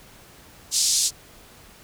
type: band-pass noise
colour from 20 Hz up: pink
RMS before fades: -21 dBFS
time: 0.71-1.11 s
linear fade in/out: 50 ms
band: 4700 to 8600 Hz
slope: 24 dB/octave
effects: pink hiss -49 dBFS RMS until 1.83 s